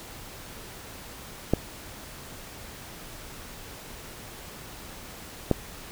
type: clicks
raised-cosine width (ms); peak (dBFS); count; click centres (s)
2; -6; 2; 1.536 / 5.513
effects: pink hiss -43 dBFS RMS until 5.91 s